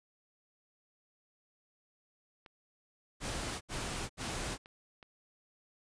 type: clicks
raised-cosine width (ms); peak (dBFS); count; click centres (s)
0.3; -36; 4; 2.462 / 3.462 / 4.659 / 5.028
type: noise bursts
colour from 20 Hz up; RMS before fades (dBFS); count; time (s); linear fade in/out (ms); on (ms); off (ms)
pink; -38; 3; 3.2-4.58; 50; 410; 75
effects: resampled to 22050 Hz